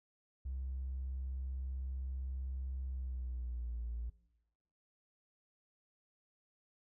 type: tone with pitch glide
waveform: triangle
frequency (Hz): 65.4 to 58.26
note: C2 to A#1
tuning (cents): 0 to 0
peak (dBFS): -34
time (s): 0.45-4.1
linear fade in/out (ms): 10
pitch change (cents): -200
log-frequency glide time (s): 2.87-3.8
effects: noise-tail reverb RT60 1.0 s tail -23 dB re dry + tanh soft clip ceiling -35 dBFS